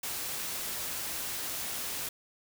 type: noise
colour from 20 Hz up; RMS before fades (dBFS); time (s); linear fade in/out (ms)
white; -36; 0.03-2.09; 5
effects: none